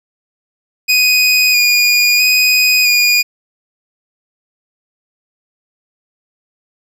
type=tone with vibrato; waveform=25% pulse; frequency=2468 Hz; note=D#7; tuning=15 cents flat; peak=-5 dBFS; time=0.88-3.23 s; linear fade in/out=20 ms; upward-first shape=square; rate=0.76 Hz; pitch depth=19 cents each way; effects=none